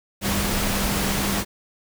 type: tone in noise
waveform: sine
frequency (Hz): 198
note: G3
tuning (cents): +18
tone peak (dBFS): -27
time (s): 0.21-1.45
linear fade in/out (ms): 50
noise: pink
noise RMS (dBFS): -24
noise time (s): 0.21-1.45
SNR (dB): -6
effects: none

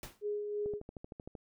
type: noise with exponential decay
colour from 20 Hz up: pink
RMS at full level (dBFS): -42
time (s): 0.03-0.23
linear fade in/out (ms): 1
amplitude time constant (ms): 43
type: tone with tremolo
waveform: sine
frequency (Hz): 415.3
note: G#4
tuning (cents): 0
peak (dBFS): -32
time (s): 0.21-0.81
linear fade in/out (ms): 50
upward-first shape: sine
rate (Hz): 3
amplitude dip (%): 40
type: click train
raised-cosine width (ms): 2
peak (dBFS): -31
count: 10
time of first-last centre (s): 0.66-1.352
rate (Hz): 13
effects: none

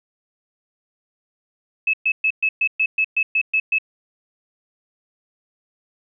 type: tone bursts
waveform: sine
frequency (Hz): 2595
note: E7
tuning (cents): -28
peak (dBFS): -15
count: 11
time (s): 1.87-3.785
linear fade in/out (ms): 5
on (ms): 65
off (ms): 120
effects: none

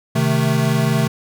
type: chord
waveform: square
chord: A diminished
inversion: first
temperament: equal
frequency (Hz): 130.81 / 155.56 / 220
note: C3 / Eb3 / A3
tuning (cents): 0 / 0 / 0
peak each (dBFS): -19 / -20 / -21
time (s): 0.15-1.08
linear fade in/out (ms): 10
effects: none

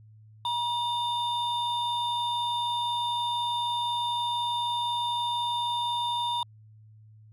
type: tone pair together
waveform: triangle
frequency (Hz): 957 / 3613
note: A#5 / A7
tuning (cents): +45 / +45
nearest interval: octave + major seventh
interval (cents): 2300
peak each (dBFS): -26 / -30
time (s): 0.45-6.43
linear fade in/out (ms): 2
effects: added 108 Hz sine -50 dBFS peak until 7.32 s

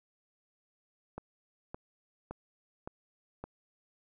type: click train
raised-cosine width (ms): 1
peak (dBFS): -26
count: 5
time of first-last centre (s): 1.18-3.44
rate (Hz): 1.77
effects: none

